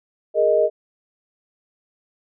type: chord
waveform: sine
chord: Ab suspended second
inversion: none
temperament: equal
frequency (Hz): 415.3 / 466.2 / 622.3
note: Ab4 / Bb4 / Eb5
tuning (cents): 0 / 0 / 0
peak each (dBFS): -21 / -20 / -16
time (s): 0.34-0.7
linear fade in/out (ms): 50
effects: none